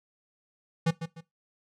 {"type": "tone with echo", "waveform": "square", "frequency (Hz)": 164.81, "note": "E3", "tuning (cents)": 0, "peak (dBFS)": -22, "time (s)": [0.86, 0.91], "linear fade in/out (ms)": 10, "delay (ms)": 150, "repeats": 2, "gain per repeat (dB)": -10, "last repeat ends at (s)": 1.21, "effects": ["noise-tail reverb RT60 0.2 s tail -19 dB re dry", "low-pass 7000 Hz 12 dB/octave"]}